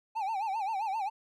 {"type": "tone with vibrato", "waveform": "triangle", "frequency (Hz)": 831, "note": "G#5", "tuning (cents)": 1, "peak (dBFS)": -28, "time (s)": [0.15, 1.1], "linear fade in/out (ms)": 20, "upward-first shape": "sine", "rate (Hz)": 7.6, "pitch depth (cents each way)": 160, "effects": []}